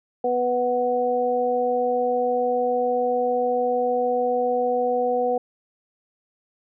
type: harmonic tone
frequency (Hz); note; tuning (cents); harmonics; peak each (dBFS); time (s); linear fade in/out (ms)
246.8; B3; -1; 1 / 2 / 3; -31 / -21 / -24; 0.24-5.38; 5
effects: none